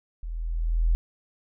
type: tone with level ramp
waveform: sine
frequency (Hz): 41.2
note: E1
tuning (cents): 0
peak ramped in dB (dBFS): -31 to -17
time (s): 0.23-0.95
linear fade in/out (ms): 0
effects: none